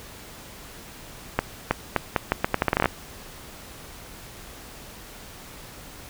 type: accelerating click train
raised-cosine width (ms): 0.5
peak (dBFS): -4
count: 15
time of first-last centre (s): 1.39-2.858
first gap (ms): 320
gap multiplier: 0.79
effects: pink hiss -43 dBFS RMS until 6.09 s